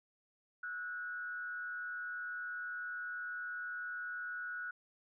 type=tone with frequency modulation; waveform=sine; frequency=1463 Hz; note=F#6; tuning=20 cents flat; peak=-39 dBFS; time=0.63-4.71 s; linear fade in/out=5 ms; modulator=140 Hz; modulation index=0.48; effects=none